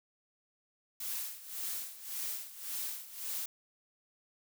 blue noise with tremolo, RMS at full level -37 dBFS, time 1-3.46 s, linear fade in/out 5 ms, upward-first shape sine, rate 1.8 Hz, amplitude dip 80%, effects none

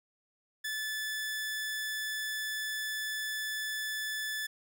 sawtooth tone, 1738 Hz, A6, 22 cents flat, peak -30 dBFS, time 0.64-4.47 s, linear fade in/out 10 ms, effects none

